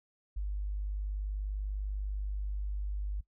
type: tone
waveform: sine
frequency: 50.2 Hz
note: G1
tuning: 42 cents sharp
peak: -32 dBFS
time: 0.36-3.21 s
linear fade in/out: 10 ms
effects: noise-tail reverb RT60 0.1 s tail -19 dB re dry